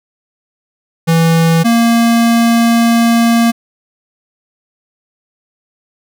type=tone pair in turn; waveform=square; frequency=164.81 / 232.3 Hz; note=E3 / A#3; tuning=0 / -6 cents; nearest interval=tritone; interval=594 cents; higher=second; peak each=-8 dBFS; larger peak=neither; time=1.07-1.64 / 1.64-3.52 s; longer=second; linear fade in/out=20 ms; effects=none